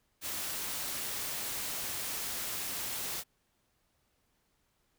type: noise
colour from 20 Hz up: white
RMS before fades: -37 dBFS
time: 0.21-3.24 s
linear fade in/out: 50 ms
effects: pink hiss -75 dBFS RMS until 4.98 s